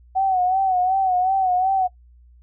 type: tone with vibrato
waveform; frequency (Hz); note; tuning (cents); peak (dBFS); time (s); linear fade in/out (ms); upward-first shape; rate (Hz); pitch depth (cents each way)
sine; 749; F#5; +21; -16; 0.15-1.88; 20; sine; 2.7; 65
effects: noise-tail reverb RT60 0.1 s tail -20 dB re dry + added 60 Hz sine -47 dBFS peak until 2.42 s